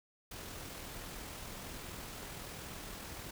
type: noise with amplitude modulation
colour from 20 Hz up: pink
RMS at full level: -45 dBFS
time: 0.31-3.31 s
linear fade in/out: 5 ms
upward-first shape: sine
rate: 41.3 Hz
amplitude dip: 25%
effects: none